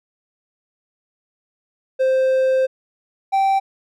triangle tone pair in turn, 523.3 / 778.8 Hz, C5 / G5, 0 / -12 cents, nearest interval perfect fifth, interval 688 cents, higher second, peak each -12 dBFS, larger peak neither, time 1.99-2.67 / 3.32-3.6 s, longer first, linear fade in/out 20 ms, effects none

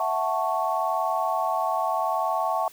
sine chord, F# minor seventh, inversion third, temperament equal, 659.3 / 740 / 880 / 1108.7 Hz, E5 / F#5 / A5 / C#6, 0 / 0 / 0 / 0 cents, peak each -28 dBFS, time 0-2.68 s, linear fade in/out 2 ms, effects white hiss -50 dBFS RMS until 2.72 s

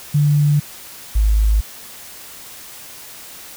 sine tone pair in turn, 146.83 / 52.88 Hz, D3 / G#1, 0 / +32 cents, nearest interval octave + tritone, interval 1768 cents, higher first, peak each -11 dBFS, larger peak neither, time 0.14-0.6 / 1.15-1.61 s, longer neither, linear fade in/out 10 ms, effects white hiss -37 dBFS RMS until 3.56 s

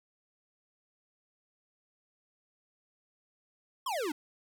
square exponential sweep, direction down, 1131 to 276.3 Hz, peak -32 dBFS, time 3.86-4.12 s, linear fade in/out 5 ms, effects none

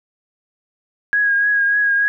sine tone with vibrato, 1646 Hz, G#6, 16 cents flat, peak -13 dBFS, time 1.13-2.08 s, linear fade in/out 0 ms, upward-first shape triangle, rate 3.4 Hz, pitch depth 32 cents each way, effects none

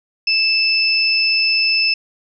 sine tone pair together, 2637 / 5242 Hz, E7 / E8, 0 / -11 cents, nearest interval octave, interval 1189 cents, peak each -16 dBFS, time 0.27-1.94 s, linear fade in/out 5 ms, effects none

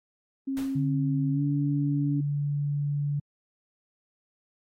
sine tone with pitch glide, 270 to 286.1 Hz, C#4 to D4, -45 to -45 cents, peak -27 dBFS, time 0.47-2.21 s, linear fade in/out 10 ms, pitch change +100 cents, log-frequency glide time 1.31-1.42 s
pink noise with exponential decay, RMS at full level -40 dBFS, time 0.57-0.94 s, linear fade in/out 0 ms, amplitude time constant 79 ms
sine tone, 144.4 Hz, D3, 29 cents flat, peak -25 dBFS, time 0.75-3.2 s, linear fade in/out 10 ms
effects AAC 48 kbps

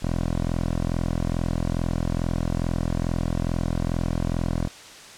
10% pulse tone with low-pass filter, 42.34 Hz, E1, 47 cents sharp, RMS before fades -25 dBFS, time 0.02-4.68 s, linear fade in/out 10 ms, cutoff 1200 Hz, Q 0.55, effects white hiss -43 dBFS RMS until 5.17 s + low-pass 7000 Hz 12 dB/octave

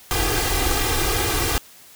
pink noise with comb filter, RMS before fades -21 dBFS, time 0.11-1.58 s, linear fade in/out 0 ms, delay 2.5 ms, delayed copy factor +0.95, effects white hiss -47 dBFS RMS until 1.95 s

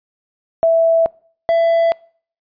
sine / triangle tone pair in turn, 659.3 / 667 Hz, E5 / E5, 0 / +20 cents, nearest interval unison, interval 20 cents, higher second, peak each -9 / -9 dBFS, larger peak neither, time 0.63-1.06 / 1.49-1.92 s, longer neither, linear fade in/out 0 ms, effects noise-tail reverb RT60 0.5 s tail -25 dB re dry + resampled to 11025 Hz

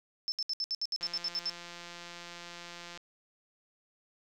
sine tone bursts, 5280 Hz, E8, 2 cents sharp, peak -30 dBFS, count 12, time 0.28-1.497 s, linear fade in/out 0 ms, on 40 ms, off 67 ms
click train, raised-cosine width 0.2 ms, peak -28 dBFS, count 341, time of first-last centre 1.01-2.975 s, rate 173 Hz
effects none

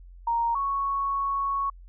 sine tone pair in turn, 932.3 / 1108.7 Hz, A#5 / C#6, 0 / 0 cents, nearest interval minor third, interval 300 cents, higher second, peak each -22 / -24 dBFS, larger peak first, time 0.27-0.55 / 0.55-1.7 s, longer second, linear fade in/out 5 ms, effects added 44 Hz sine -44 dBFS peak until 1.88 s

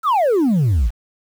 sine exponential sweep, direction down, 1381 to 47.22 Hz, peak -10 dBFS, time 0.03-0.91 s, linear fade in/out 50 ms, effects tanh soft clip ceiling -12 dBFS + 7-bit

